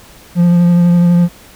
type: tone with vibrato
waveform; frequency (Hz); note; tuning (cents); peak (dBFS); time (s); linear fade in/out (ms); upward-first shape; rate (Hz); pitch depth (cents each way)
triangle; 174.1; F3; -5; -4; 0.35-1.29; 50; triangle; 12; 20
effects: pink hiss -40 dBFS RMS until 1.55 s